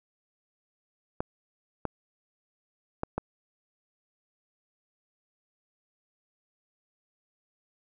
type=clicks; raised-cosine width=1 ms; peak=-15 dBFS; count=4; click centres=1.205 / 1.853 / 3.034 / 3.18 s; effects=none